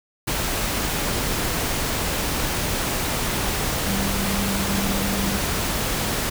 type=tone in noise; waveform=sine; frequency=197.4 Hz; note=G3; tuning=12 cents sharp; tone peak=-25 dBFS; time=3.86-5.37 s; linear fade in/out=10 ms; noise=pink; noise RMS=-24 dBFS; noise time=0.27-6.3 s; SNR=-4 dB; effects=none